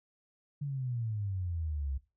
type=exponential sweep; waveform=sine; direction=down; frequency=146.83 to 65.5 Hz; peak=-32 dBFS; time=0.61-1.98 s; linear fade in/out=10 ms; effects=noise-tail reverb RT60 0.3 s tail -18 dB re dry